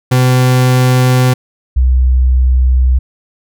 40% pulse / sine tone pair in turn, 127.1 / 63.55 Hz, C3 / C2, -50 / -50 cents, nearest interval octave, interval 1200 cents, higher first, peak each -6 dBFS, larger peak neither, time 0.11-1.34 / 1.76-2.99 s, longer neither, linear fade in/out 10 ms, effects none

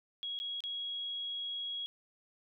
sine tone with dropouts, 3314 Hz, G#7, 4 cents flat, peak -36 dBFS, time 0.23-1.86 s, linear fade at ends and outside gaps 0 ms, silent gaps 0.39-0.4 / 0.605-0.638 s, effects none

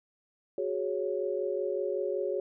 sine chord, F# suspended second, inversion none, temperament equal, 370 / 415.3 / 554.4 Hz, F#4 / G#4 / C#5, 0 / 0 / 0 cents, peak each -33 dBFS, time 0.58-2.4 s, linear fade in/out 2 ms, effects none

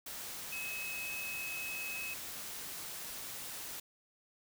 sine tone in noise, 2568 Hz, E7, 46 cents flat, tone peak -39 dBFS, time 0.52-2.14 s, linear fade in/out 5 ms, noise white, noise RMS -44 dBFS, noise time 0.06-3.8 s, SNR +2 dB, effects none

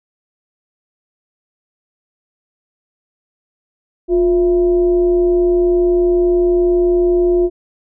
sine tone with frequency modulation, 354.1 Hz, F4, 24 cents sharp, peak -10 dBFS, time 4.08-7.5 s, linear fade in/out 50 ms, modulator 313 Hz, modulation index 0.35, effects none

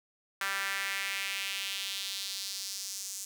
sawtooth tone with high-pass filter sweep, 196 Hz, G3, in tune, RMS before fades -36 dBFS, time 0.41-3.25 s, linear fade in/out 2 ms, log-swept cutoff 1500 to 6800 Hz, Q 2.2, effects 10-bit

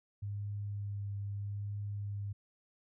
sine tone with vibrato, 101.5 Hz, G#2, 39 cents flat, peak -36 dBFS, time 0.22-2.33 s, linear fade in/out 10 ms, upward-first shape triangle, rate 0.79 Hz, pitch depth 17 cents each way, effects none

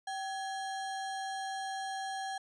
sine tone with sample-and-hold, 773 Hz, G5, 24 cents flat, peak -35 dBFS, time 0.07-2.38 s, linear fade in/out 5 ms, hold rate 2450 Hz, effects resampled to 22050 Hz

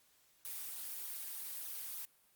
blue noise with flanger, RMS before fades -44 dBFS, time 0.45-2.05 s, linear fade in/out 0 ms, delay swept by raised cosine 0.38 to 5.78 ms, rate 3.3 Hz, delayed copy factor -0.7, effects white hiss -70 dBFS RMS until 2.35 s + Opus 48 kbps

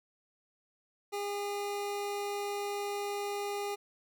25% pulse tone, 406.6 Hz, G#4, 37 cents flat, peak -30 dBFS, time 1.12-3.76 s, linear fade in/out 20 ms, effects none

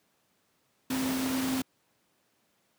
sine tone in noise, 261.6 Hz, C4, in tune, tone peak -28 dBFS, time 0.9-1.62 s, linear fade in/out 5 ms, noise pink, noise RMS -34 dBFS, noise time 0.9-1.62 s, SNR +3 dB, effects pink hiss -71 dBFS RMS until 2.78 s + high-pass 150 Hz 12 dB/octave

